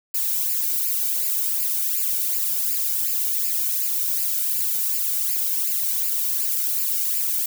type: noise with flanger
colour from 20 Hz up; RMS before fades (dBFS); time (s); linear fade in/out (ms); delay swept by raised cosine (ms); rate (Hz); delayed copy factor
violet; -23; 0.14-7.46; 5; 0.41 to 1.37; 2.7; +0.7
effects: none